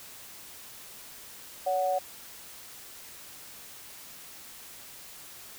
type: tone pair together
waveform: sine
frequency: 564.2 / 740 Hz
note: C#5 / F#5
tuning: +30 / 0 cents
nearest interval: perfect fourth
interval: 470 cents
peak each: -28 / -27 dBFS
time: 1.66-1.99 s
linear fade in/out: 10 ms
effects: white hiss -47 dBFS RMS until 5.58 s